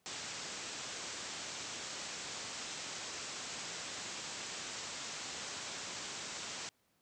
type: low-pass noise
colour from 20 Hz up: white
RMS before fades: -44 dBFS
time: 0.06-6.69 s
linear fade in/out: 0 ms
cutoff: 7900 Hz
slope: 96 dB/octave
effects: pink hiss -75 dBFS RMS until 7.01 s + high-pass 100 Hz 12 dB/octave